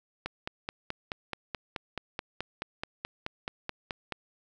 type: click train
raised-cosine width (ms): 0.3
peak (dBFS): -17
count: 19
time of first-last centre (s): 0.26-4.123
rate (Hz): 4.66
effects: none